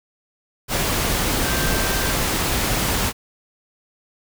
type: tone in noise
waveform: sine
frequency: 1568 Hz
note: G6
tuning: in tune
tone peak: -29 dBFS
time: 1.42-2.15 s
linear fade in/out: 50 ms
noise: pink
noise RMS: -21 dBFS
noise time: 0.68-3.13 s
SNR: -11 dB
effects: none